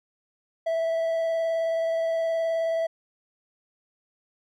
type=tone with vibrato; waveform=triangle; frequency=657 Hz; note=E5; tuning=6 cents flat; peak=-21 dBFS; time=0.66-2.87 s; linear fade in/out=10 ms; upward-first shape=square; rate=19 Hz; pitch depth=9 cents each way; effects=none